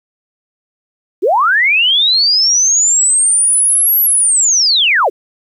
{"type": "linear two-way sweep", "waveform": "sine", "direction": "up then down", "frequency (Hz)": [313, 11840, 313], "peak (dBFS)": -8, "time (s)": [1.22, 5.1], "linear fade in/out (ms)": 20, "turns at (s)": 4.01, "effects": ["8-bit"]}